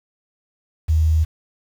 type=tone; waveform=sine; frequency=79.1 Hz; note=D#2; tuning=29 cents sharp; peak=-13 dBFS; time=0.88-1.25 s; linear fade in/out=20 ms; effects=7-bit